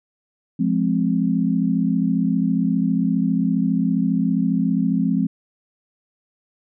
sine chord, F minor, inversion none, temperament just, 174.61 / 209.5 / 261.9 Hz, F3 / Ab3 / C4, 0 / +15 / +2 cents, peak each -21 dBFS, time 0.59-5.27 s, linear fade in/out 10 ms, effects none

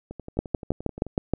two click trains, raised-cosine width 2 ms, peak -23 / -9 dBFS, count 12 / 7, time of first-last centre 0.11-1.067 / 0.39-1.336 s, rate 11.5 / 6.34 Hz, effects none

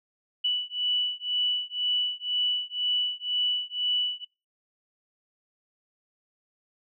sine beating tone pair, 2960 / 2962 Hz, F#7 / F#7, 0 / +1 cents, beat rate 2 Hz, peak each -28 dBFS, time 0.44-4.25 s, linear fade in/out 10 ms, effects noise-tail reverb RT60 0.3 s tail -26 dB re dry

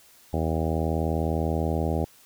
harmonic tone, 80.1 Hz, E2, 49 cents flat, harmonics 1 / 2 / 3 / 4 / 5 / 6 / 7 / 8 / 9 / 10, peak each -27 / -30 / -32 / -33 / -34 / -35 / -35 / -36 / -37 / -37 dBFS, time 0.33-2.05 s, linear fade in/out 5 ms, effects white hiss -55 dBFS RMS until 2.25 s

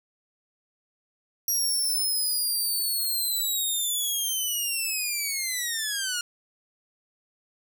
10% pulse linear sweep, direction down, 5700 to 1406 Hz, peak -18 dBFS, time 1.48-6.21 s, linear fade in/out 2 ms, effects none

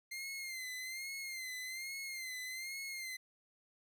sawtooth tone with vibrato, 2093 Hz, C7, in tune, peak -38 dBFS, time 0.11-3.17 s, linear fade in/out 10 ms, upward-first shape sine, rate 1.2 Hz, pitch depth 69 cents each way, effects none

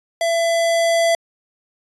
square tone with level ramp, 670 Hz, E5, 28 cents sharp, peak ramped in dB -17 to -14 dBFS, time 0.21-1.15 s, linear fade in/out 2 ms, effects resampled to 24000 Hz

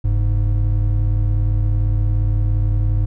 triangle tone pair together, 45.77 / 103.1 Hz, F#1 / G#2, -18 / -12 cents, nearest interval octave + major second, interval 1406 cents, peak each -15 dBFS, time 0.04-3.06 s, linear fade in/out 10 ms, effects none

